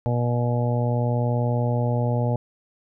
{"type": "harmonic tone", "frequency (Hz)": 120.7, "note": "B2", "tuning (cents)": -39, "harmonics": [1, 2, 3, 4, 5, 6, 7], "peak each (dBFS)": [-21, -29, -37, -30, -30, -37, -33], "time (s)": [0.06, 2.36], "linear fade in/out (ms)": 0, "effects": []}